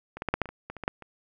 clicks, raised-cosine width 0.5 ms, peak -24 / -17 / -12 / -8 / -9 / -24 / -25 / -22 / -26 / -20 / -10 / -29 dBFS, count 12, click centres 0.17 / 0.221 / 0.287 / 0.34 / 0.417 / 0.457 / 0.49 / 0.7 / 0.767 / 0.837 / 0.879 / 1.023 s, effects none

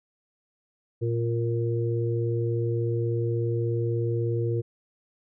harmonic tone, 116.54 Hz, A#2, in tune, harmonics 1 / 3 / 4, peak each -25 / -30 / -31 dBFS, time 1.01-4.62 s, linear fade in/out 20 ms, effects none

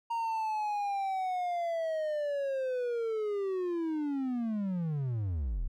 triangle linear sweep, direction down, 932.3 to 30.07 Hz, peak -28 dBFS, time 0.1-5.68 s, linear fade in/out 10 ms, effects none

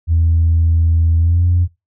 sine tone with pitch glide, 82.41 to 87.82 Hz, E2 to F2, 0 to +10 cents, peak -9 dBFS, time 0.07-1.68 s, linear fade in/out 50 ms, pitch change +110 cents, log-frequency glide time 1.18-1.45 s, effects noise-tail reverb RT60 0.2 s tail -18 dB re dry + tanh soft clip ceiling -6 dBFS

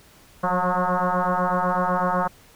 sine tone with frequency modulation, 185 Hz, F#3, in tune, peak -19 dBFS, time 0.43-2.28 s, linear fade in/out 10 ms, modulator 181 Hz, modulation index 6.6, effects pink hiss -52 dBFS RMS until 2.55 s

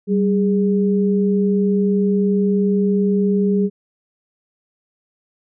sine tone pair together, 194.2 / 411.5 Hz, G3 / G#4, -16 / -16 cents, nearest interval octave + minor second, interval 1300 cents, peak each -15 / -19 dBFS, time 0.07-3.7 s, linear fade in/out 50 ms, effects none

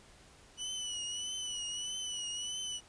25% pulse tone with vibrato, 2960 Hz, F#7, in tune, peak -33 dBFS, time 0.57-2.81 s, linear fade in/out 50 ms, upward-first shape triangle, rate 1.6 Hz, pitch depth 63 cents each way, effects pink hiss -59 dBFS RMS until 2.88 s + resampled to 22050 Hz

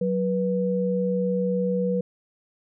sine tone pair together, 185 / 488.1 Hz, F#3 / B4, 0 / -20 cents, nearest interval octave + perfect fourth, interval 1680 cents, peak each -24 dBFS, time 0.01-2.01 s, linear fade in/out 5 ms, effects none

